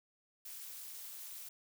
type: noise with amplitude modulation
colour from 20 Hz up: blue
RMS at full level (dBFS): -44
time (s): 0.45-1.49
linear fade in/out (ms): 5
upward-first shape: sine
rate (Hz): 288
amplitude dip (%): 90
effects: none